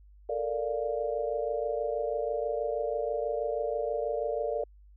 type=chord; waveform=sine; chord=Bb major seventh; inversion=third; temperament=equal; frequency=440 / 466.2 / 587.3 / 698.5 Hz; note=A4 / Bb4 / D5 / F5; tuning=0 / 0 / 0 / 0 cents; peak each=-35 / -33 / -32 / -37 dBFS; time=0.29-4.64 s; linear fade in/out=5 ms; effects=added 50 Hz sine -52 dBFS peak until 4.96 s

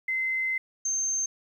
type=tone pair in turn; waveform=sine; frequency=2062 / 6320 Hz; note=C7 / G8; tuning=-26 / +13 cents; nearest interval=octave + perfect fifth; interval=1939 cents; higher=second; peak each=-25 dBFS; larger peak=neither; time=0.08-0.58 / 0.85-1.26 s; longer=first; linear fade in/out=5 ms; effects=10-bit

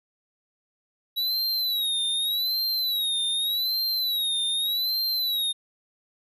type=tone with vibrato; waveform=square; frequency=3886 Hz; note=B7; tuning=29 cents flat; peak=-24 dBFS; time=1.16-5.53 s; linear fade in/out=20 ms; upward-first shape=sine; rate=0.84 Hz; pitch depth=120 cents each way; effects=none

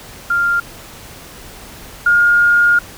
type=tone pair in turn; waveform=sine; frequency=1396.9 / 1420.5 Hz; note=F6 / F6; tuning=0 / +29 cents; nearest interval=unison; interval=29 cents; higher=second; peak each=-12 / -8 dBFS; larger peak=second; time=0.3-0.6 / 2.06-2.79 s; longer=second; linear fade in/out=5 ms; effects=pink hiss -36 dBFS RMS until 2.97 s

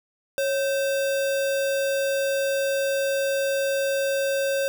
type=tone with sample-and-hold; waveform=sine; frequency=550 Hz; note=C#5; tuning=14 cents flat; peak=-21 dBFS; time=0.38-4.68 s; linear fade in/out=0 ms; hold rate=2100 Hz; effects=none

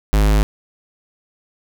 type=tone; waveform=square; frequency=51.91 Hz; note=G#1; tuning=in tune; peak=-12 dBFS; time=0.13-0.43 s; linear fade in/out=0 ms; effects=none

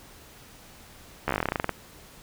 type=slowing click train; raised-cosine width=0.5 ms; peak=-10 dBFS; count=16; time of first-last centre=1.28-1.693 s; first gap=13 ms; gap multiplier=1.1; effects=pink hiss -50 dBFS RMS until 2.22 s

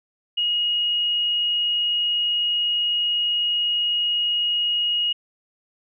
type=tone; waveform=sine; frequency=2882 Hz; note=F#7; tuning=46 cents flat; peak=-19 dBFS; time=0.37-5.13 s; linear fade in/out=10 ms; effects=none

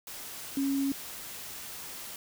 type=tone in noise; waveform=sine; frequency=275.1 Hz; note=C#4; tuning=13 cents flat; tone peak=-26 dBFS; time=0.57-0.92 s; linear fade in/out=2 ms; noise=white; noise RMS=-42 dBFS; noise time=0.07-2.16 s; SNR=+13 dB; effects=none

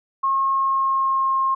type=tone with pitch glide; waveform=sine; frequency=1081 to 1068.6 Hz; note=C#6 to C6; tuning=-44 to +36 cents; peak=-17 dBFS; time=0.23-1.55 s; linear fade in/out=10 ms; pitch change=-20 cents; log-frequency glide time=0.52-1.4 s; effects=none

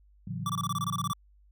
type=chord; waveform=sine; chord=F# minor seventh; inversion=first; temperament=equal with one note detuned; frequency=110 / 139.96 / 164.81 / 185 Hz; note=A2 / C#3 / E3 / F#3; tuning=0 / +17 / 0 / 0 cents; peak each=-38 dBFS; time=0.27-1.12 s; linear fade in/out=5 ms
type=tone bursts; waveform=square; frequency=1159 Hz; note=D6; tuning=23 cents flat; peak=-30 dBFS; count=12; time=0.46-1.133 s; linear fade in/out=2 ms; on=35 ms; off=23 ms
effects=added 50 Hz sine -57 dBFS peak until 1.51 s

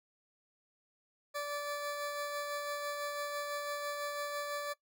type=tone with tremolo; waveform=20% pulse; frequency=581 Hz; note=D5; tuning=19 cents flat; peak=-30 dBFS; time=1.34-4.74 s; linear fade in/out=20 ms; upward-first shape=sine; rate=6 Hz; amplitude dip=30%; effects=noise-tail reverb RT60 0.1 s tail -19 dB re dry

